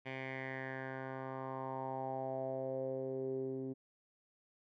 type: tone with low-pass filter sweep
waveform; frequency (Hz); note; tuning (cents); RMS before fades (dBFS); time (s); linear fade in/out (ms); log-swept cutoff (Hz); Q
10% pulse; 132.2; C3; +18; -41; 0.05-3.74; 20; 2500 to 320; 4.6
effects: none